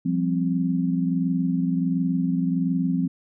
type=chord; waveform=sine; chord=F suspended second; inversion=none; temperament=equal; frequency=174.61 / 196 / 261.6 Hz; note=F3 / G3 / C4; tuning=0 / 0 / 0 cents; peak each=-23 / -29 / -24 dBFS; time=0.05-3.08 s; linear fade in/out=10 ms; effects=none